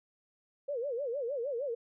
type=tone with vibrato; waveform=sine; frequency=518 Hz; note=C5; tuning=17 cents flat; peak=-32 dBFS; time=0.68-1.75 s; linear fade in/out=10 ms; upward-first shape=sine; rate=6.5 Hz; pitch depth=220 cents each way; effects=none